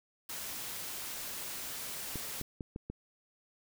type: noise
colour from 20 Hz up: white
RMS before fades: -41 dBFS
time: 0.29-2.42 s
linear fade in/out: 5 ms
type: clicks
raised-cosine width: 3 ms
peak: -26 dBFS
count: 5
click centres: 2.157 / 2.413 / 2.608 / 2.761 / 2.9 s
effects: none